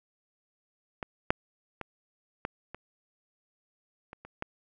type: clicks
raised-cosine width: 0.5 ms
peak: -19 / -7 / -21 / -16 / -25 / -28 / -30 / -18 dBFS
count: 8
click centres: 1.028 / 1.305 / 1.813 / 2.451 / 2.746 / 4.131 / 4.25 / 4.424 s
effects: none